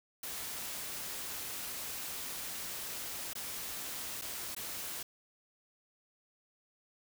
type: noise with dropouts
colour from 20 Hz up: white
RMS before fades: -41 dBFS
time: 0.23-5.03 s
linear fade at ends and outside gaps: 5 ms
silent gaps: 3.334-3.352 / 4.214-4.219 / 4.549-4.564 s
effects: none